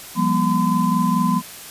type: tone cluster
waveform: sine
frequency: 174.3 / 198.8 / 239.1 / 1018 Hz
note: F3 / G3 / A#3 / C6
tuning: -3 / +25 / +44 / -48 cents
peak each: -21 dBFS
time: 0.15-1.42 s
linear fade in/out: 50 ms
effects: white hiss -37 dBFS RMS until 1.7 s + resampled to 32000 Hz